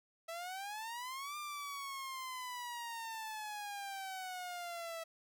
sawtooth exponential two-way sweep, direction up then down, 653 to 1200 to 653 Hz, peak -38 dBFS, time 0.28-5.04 s, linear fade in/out 10 ms, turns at 1.37 s, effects none

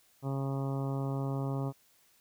harmonic tone, 136.5 Hz, C#3, 26 cents flat, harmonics 1 / 2 / 3 / 4 / 5 / 6 / 7 / 8 / 9, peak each -32 / -38 / -42 / -44 / -46 / -48 / -49 / -50 / -51 dBFS, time 0.22-1.73 s, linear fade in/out 50 ms, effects white hiss -66 dBFS RMS until 2.2 s

